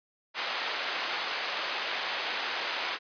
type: band-pass noise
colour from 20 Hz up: white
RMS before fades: -33 dBFS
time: 0.34-2.99 s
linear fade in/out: 50 ms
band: 550 to 3300 Hz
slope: 12 dB/octave
effects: resampled to 11025 Hz